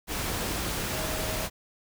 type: tone in noise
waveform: sine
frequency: 629 Hz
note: D#5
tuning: 19 cents sharp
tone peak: -37 dBFS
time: 0.9-1.49 s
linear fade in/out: 50 ms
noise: pink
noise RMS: -31 dBFS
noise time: 0.07-1.5 s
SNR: -9 dB
effects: none